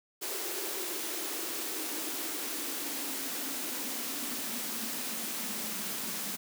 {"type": "noise with high-pass filter sweep", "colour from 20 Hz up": "white", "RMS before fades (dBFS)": -36, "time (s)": [0.21, 6.37], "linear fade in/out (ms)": 20, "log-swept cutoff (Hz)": [380, 200], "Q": 6.2, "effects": []}